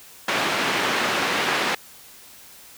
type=band-pass noise; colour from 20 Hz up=white; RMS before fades=-23 dBFS; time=0.28-1.75 s; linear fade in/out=5 ms; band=200 to 2400 Hz; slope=12 dB/octave; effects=white hiss -46 dBFS RMS until 2.77 s